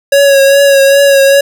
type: tone with vibrato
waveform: square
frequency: 554.4 Hz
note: C#5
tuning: in tune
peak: -4 dBFS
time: 0.12-1.41 s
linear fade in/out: 5 ms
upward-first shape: triangle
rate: 2.5 Hz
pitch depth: 33 cents each way
effects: none